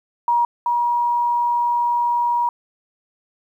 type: tone pair in turn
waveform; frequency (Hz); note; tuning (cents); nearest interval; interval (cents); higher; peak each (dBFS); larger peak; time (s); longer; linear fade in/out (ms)
sine; 951 / 956; A#5 / A#5; +34 / +43; unison; 9; second; -14 / -16; first; 0.28-0.45 / 0.66-2.49; second; 2
effects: 9-bit